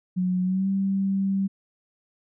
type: tone with pitch glide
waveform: sine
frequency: 182.6 to 194.58 Hz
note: F#3 to G3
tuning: -23 to -13 cents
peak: -21 dBFS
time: 0.16-1.48 s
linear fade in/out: 20 ms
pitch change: +110 cents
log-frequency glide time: 0.43-0.68 s
effects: none